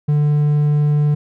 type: tone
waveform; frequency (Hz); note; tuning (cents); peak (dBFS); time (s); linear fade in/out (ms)
triangle; 148; D3; +14; -10; 0.08-1.15; 10
effects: none